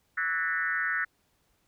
sine tone with frequency modulation, 1644 Hz, G#6, 18 cents flat, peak -26 dBFS, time 0.17-1.05 s, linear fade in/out 10 ms, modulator 167 Hz, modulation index 1.8, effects pink hiss -71 dBFS RMS until 1.67 s

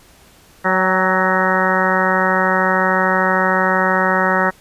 harmonic tone with a mistuned harmonic, 186.6 Hz, F#3, 15 cents sharp, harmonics 1 / 2 / 3 / 4 / 5 / 6 / 7 / 8 / 9 / 10, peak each -22 / -24 / -21 / -24 / -21 / -25 / -21 / -23 / -25 / -20 dBFS, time 0.64-4.51 s, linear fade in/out 20 ms, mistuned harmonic 4, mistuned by +31 cents, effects pink hiss -48 dBFS RMS until 4.6 s + resampled to 32000 Hz

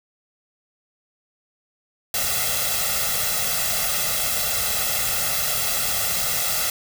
white noise with comb filter, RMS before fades -23 dBFS, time 2.14-6.7 s, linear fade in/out 2 ms, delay 1.5 ms, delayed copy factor +1, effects none

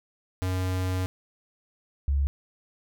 square / sine tone pair in turn, 92.5 / 69.8 Hz, F#2 / C#2, 0 / +13 cents, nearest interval perfect fourth, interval 487 cents, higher first, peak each -26 / -21 dBFS, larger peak second, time 0.42-1.06 / 2.08-2.27 s, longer first, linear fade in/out 0 ms, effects none

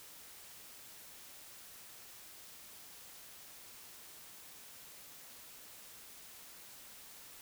silence, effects white hiss -54 dBFS RMS until 7.41 s

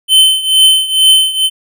square tone with tremolo, 3068 Hz, G7, 38 cents flat, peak -3 dBFS, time 0.08-1.5 s, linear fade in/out 50 ms, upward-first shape triangle, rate 2.2 Hz, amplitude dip 85%, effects none

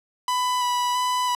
45% pulse tone with vibrato, 990 Hz, B5, 4 cents sharp, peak -21 dBFS, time 0.28-1.35 s, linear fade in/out 2 ms, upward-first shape square, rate 1.5 Hz, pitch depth 12 cents each way, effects low-pass 11000 Hz 12 dB/octave

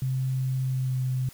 sine tone with pitch glide, 130.81 to 128.86 Hz, C3 to C3, 0 to -26 cents, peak -24 dBFS, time 0.02-1.29 s, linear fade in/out 2 ms, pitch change -26 cents, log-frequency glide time 0.64-0.98 s, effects white hiss -51 dBFS RMS until 1.33 s

